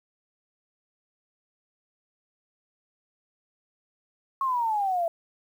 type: exponential sweep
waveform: sine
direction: down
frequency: 1099 to 659.3 Hz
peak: -23 dBFS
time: 4.41-5.08 s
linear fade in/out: 2 ms
effects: 9-bit